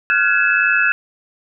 sine tone cluster, 1399 / 1501 / 1680 / 2611 Hz, F6 / F#6 / G#6 / E7, +3 / +24 / +19 / -17 cents, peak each -18 dBFS, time 0.1-0.92 s, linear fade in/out 0 ms, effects none

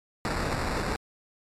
pink noise with sample-and-hold, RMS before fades -29 dBFS, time 0.25-0.96 s, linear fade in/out 0 ms, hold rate 3150 Hz, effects low-pass 9000 Hz 12 dB/octave + MP3 96 kbps

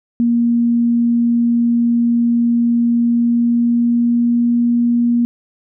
sine tone with pitch glide, 235.9 to 238 Hz, A#3 to A#3, +21 to +36 cents, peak -11 dBFS, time 0.2-5.25 s, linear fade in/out 0 ms, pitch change +15 cents, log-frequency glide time 2.96-4.57 s, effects none

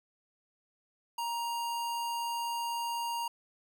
square tone, 938 Hz, A#5, 11 cents sharp, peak -33 dBFS, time 1.18-3.28 s, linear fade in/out 5 ms, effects none

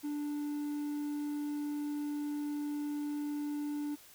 triangle tone, 293.7 Hz, D4, in tune, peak -32 dBFS, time 0.03-3.96 s, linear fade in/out 20 ms, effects white hiss -57 dBFS RMS until 4.14 s

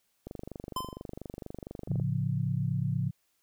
click train, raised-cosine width 2 ms, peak -26 dBFS, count 43, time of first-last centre 0.27-1.998 s, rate 24.3 Hz
square tone with exponential decay, 1029 Hz, C6, 29 cents flat, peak -29 dBFS, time 0.76-1.03 s, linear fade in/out 5 ms, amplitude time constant 57 ms
sine chord, A augmented, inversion none, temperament equal, 110 / 138.59 / 174.61 Hz, A2 / C#3 / E#3, 0 / 0 / 0 cents, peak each -32 / -30 / -33 dBFS, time 1.88-3.11 s, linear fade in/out 20 ms
effects white hiss -74 dBFS RMS until 3.42 s

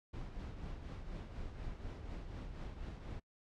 brown noise with tremolo, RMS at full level -43 dBFS, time 0.13-3.2 s, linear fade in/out 10 ms, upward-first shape triangle, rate 4.1 Hz, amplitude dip 55%, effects noise-tail reverb RT60 0.1 s tail -26 dB re dry + low-pass 5000 Hz 12 dB/octave

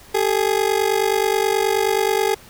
30% pulse ring-modulated tone, 415.3 Hz, G#4, in tune, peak -11 dBFS, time 0.14-2.35 s, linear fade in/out 10 ms, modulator 24.7 Hz, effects pink hiss -45 dBFS RMS until 2.49 s

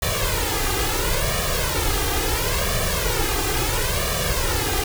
pink noise with flanger, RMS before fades -22 dBFS, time 0.02-4.84 s, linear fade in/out 5 ms, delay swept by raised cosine 1.7 to 2.5 ms, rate 0.73 Hz, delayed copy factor +0.85, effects none

